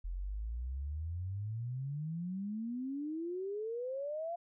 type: exponential sweep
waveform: sine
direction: up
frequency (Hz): 41.88 to 698.5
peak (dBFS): -36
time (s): 0.04-4.36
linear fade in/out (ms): 10
effects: none